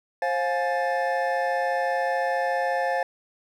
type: tone cluster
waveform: triangle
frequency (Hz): 532 / 707 / 841 / 1759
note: C5 / F5 / G#5 / A6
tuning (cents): +29 / +21 / +22 / -1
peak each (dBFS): -25 / -25 / -27 / -29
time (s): 0.22-3.03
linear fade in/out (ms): 2
effects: none